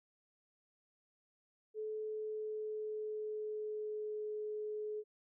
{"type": "tone with pitch glide", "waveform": "sine", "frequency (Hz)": [431.7, 425], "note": ["A4", "G#4"], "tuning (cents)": [-33, 40], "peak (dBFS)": -38, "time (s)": [1.74, 5.04], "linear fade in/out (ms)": 50, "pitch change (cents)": -27, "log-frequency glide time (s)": [1.96, 4.27], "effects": []}